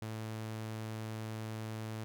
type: tone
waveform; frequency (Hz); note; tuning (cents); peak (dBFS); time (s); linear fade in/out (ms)
sawtooth; 110; A2; 0; -35; 0.02-2.04; 0
effects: none